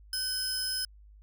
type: tone pair together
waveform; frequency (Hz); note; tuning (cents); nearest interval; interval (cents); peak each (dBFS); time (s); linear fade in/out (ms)
sawtooth; 1524 / 5126; G6 / E8; -49 / -49; octave + major sixth; 2100; -36 / -28; 0.13-0.85; 2
effects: added 51 Hz sine -51 dBFS peak until 1.22 s